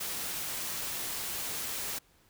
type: noise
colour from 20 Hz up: white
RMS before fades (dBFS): -36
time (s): 0-1.99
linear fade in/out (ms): 10
effects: pink hiss -65 dBFS RMS until 2.29 s